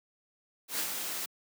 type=noise with ADSR envelope; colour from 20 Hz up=white; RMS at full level=-31 dBFS; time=0.68-1.26 s; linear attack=110 ms; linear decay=81 ms; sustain=-5 dB; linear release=7 ms; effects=high-pass 200 Hz 12 dB/octave